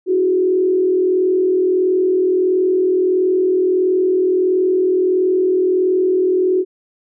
sine tone with frequency modulation, 369.5 Hz, F#4, 2 cents flat, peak -12 dBFS, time 0.06-6.65 s, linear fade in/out 50 ms, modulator 41.5 Hz, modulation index 0.61, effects none

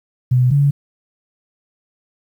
sine tone pair in turn, 125.7 / 141.94 Hz, B2 / C#3, +31 / +41 cents, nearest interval major second, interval 210 cents, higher second, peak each -10 dBFS, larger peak neither, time 0.31-0.51 / 0.51-0.71 s, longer neither, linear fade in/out 10 ms, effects 8-bit

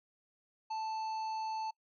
harmonic tone, 880 Hz, A5, in tune, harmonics 1 / 3 / 5 / 7, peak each -35 / -54 / -51 / -61 dBFS, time 0.7-1.71 s, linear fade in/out 10 ms, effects noise-tail reverb RT60 0.1 s tail -25 dB re dry

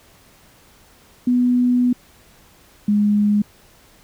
sine tone pair in turn, 246.9 / 207.2 Hz, B3 / G#3, 0 / -4 cents, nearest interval minor third, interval 304 cents, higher first, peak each -13 dBFS, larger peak neither, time 1.27-1.93 / 2.88-3.42 s, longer first, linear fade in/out 5 ms, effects pink hiss -51 dBFS RMS until 4.03 s

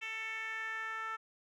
10% pulse tone with band-pass filter sweep, 443.6 Hz, A4, 14 cents sharp, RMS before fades -40 dBFS, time 0.01-1.17 s, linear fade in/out 20 ms, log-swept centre 2500 to 1400 Hz, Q 3.5, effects none

